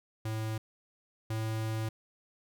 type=tone pair in turn; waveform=square; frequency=110 / 110.57 Hz; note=A2 / A2; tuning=0 / +9 cents; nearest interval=unison; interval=9 cents; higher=second; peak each=-33 / -32 dBFS; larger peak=second; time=0.25-0.58 / 1.3-1.89 s; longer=second; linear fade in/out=5 ms; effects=none